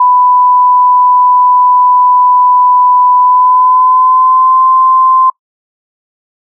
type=tone with pitch glide; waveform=sine; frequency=995 to 1037.9 Hz; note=B5 to C6; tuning=+13 to -14 cents; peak=-4 dBFS; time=0-5.3 s; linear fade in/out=5 ms; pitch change=+73 cents; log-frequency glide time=3.17-4.65 s; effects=noise-tail reverb RT60 0.1 s tail -23 dB re dry